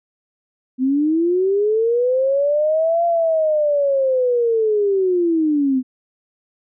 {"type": "linear two-way sweep", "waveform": "sine", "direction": "up then down", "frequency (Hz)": [251.3, 688, 251.3], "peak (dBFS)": -14, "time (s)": [0.78, 5.83], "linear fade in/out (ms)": 50, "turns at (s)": 3.05, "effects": []}